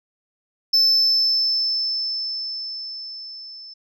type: tone with level ramp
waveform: sine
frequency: 5274 Hz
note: E8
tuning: in tune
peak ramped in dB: -10 to -37 dBFS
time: 0.73-3.74 s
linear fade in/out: 10 ms
effects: tanh soft clip ceiling -12 dBFS